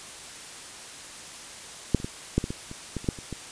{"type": "clicks", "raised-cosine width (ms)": 3, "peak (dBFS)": [-6, -26, -18, -8, -16, -18, -25, -17, -27, -10, -27, -20], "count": 12, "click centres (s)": [1.947, 2.001, 2.045, 2.38, 2.441, 2.505, 2.714, 2.967, 3.044, 3.088, 3.188, 3.327], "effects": ["white hiss -42 dBFS RMS until 3.51 s", "resampled to 22050 Hz"]}